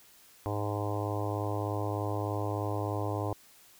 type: harmonic tone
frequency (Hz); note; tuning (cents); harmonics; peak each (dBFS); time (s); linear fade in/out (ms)
103.3; G#2; -9; 1 / 3 / 4 / 5 / 6 / 7 / 8 / 9 / 10; -33 / -38 / -39 / -40 / -41 / -41 / -42 / -43 / -43; 0.46-3.33; 0
effects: white hiss -58 dBFS RMS until 3.79 s